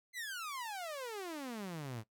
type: exponential sweep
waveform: sawtooth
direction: down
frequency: 2093 to 104.8 Hz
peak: -37 dBFS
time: 0.13-2.04 s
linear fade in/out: 50 ms
effects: noise-tail reverb RT60 0.1 s tail -17 dB re dry